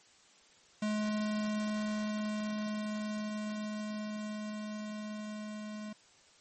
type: tone with level ramp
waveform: square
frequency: 212.3 Hz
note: G#3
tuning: 38 cents sharp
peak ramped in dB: -31 to -41 dBFS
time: 0.82-5.93 s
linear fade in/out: 5 ms
effects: white hiss -62 dBFS RMS until 6.4 s + MP3 32 kbps